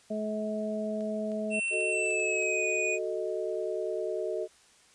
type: harmonic tone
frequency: 214.2 Hz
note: A3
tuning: 46 cents flat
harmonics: 1 / 2 / 3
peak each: -33 / -38 / -33 dBFS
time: 0.1-1.6 s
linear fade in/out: 10 ms
type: clicks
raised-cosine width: 0.2 ms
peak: -36 dBFS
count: 9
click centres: 1.008 / 1.318 / 1.682 / 1.734 / 1.808 / 2.062 / 2.107 / 2.2 / 2.423 s
type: tone with pitch glide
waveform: square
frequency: 2700 to 2476 Hz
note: E7 to D#7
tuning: +41 to -9 cents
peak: -29 dBFS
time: 1.5-2.99 s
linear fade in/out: 50 ms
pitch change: -150 cents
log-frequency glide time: 1.91-2.66 s
type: chord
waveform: sine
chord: D# diminished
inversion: first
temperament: equal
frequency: 370 / 440 / 622.3 Hz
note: F#4 / A4 / D#5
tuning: 0 / 0 / 0 cents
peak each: -34 dBFS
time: 1.7-4.48 s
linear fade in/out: 50 ms
effects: white hiss -60 dBFS RMS until 4.94 s + resampled to 22050 Hz